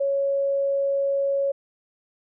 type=tone; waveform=sine; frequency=554.4 Hz; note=C#5; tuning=in tune; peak=-20 dBFS; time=0-1.52 s; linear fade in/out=10 ms; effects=none